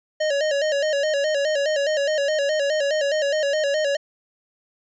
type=tone with vibrato; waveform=square; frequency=589 Hz; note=D5; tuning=5 cents sharp; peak=-20 dBFS; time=0.2-3.97 s; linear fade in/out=10 ms; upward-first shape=square; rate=4.8 Hz; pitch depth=82 cents each way; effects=resampled to 16000 Hz